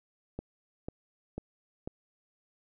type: click train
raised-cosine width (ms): 2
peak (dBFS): -23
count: 4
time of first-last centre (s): 0.39-1.875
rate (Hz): 2.02
effects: none